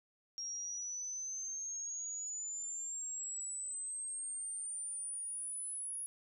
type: exponential sweep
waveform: sine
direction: up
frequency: 5588 to 10490 Hz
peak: -39 dBFS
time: 0.38-6.06 s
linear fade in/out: 0 ms
effects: none